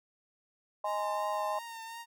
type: tone with vibrato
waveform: sawtooth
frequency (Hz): 916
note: A#5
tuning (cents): -31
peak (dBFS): -38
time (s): 0.84-2.06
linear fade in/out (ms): 50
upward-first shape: triangle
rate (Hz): 2.8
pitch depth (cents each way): 35
type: chord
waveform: sine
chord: Ab major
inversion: second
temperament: just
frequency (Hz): 623 / 830.6 / 1038.3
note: Eb5 / Ab5 / C6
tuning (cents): +2 / 0 / -14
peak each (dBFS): -35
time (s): 0.84-1.59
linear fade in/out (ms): 5
effects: none